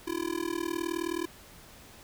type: tone with amplitude modulation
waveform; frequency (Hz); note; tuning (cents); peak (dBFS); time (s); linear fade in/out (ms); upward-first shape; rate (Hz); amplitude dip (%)
square; 337.3; E4; +40; -27; 0.07-1.26; 10; sine; 39.3; 100
effects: pink hiss -52 dBFS RMS until 2.03 s